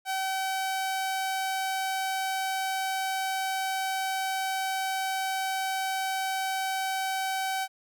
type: tone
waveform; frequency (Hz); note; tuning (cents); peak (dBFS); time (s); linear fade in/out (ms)
sawtooth; 765; G5; -42; -24; 0.05-7.68; 50
effects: none